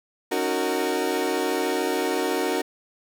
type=chord; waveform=30% pulse; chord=D# minor seventh; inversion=third; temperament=equal with one note detuned; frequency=277.2 / 311.1 / 370 / 458.9 Hz; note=C#4 / D#4 / F#4 / A#4; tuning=0 / 0 / 0 / -27 cents; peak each=-28 / -27 / -24 / -25 dBFS; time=0.31-2.62 s; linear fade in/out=10 ms; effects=none